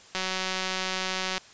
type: click train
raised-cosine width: 0.2 ms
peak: -12 dBFS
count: 231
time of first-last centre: 0.15-1.38 s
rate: 187 Hz
effects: white hiss -51 dBFS RMS until 1.53 s + resampled to 16000 Hz